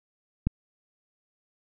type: click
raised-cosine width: 5 ms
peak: -11 dBFS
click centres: 0.47 s
effects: none